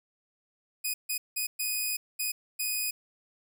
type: tone bursts at uneven times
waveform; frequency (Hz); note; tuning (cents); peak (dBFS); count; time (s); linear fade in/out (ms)
5% pulse; 2489; D#7; 0; -19; 6; 0.84-0.94 / 1.09-1.18 / 1.36-1.47 / 1.59-1.97 / 2.19-2.32 / 2.59-2.91; 10
effects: none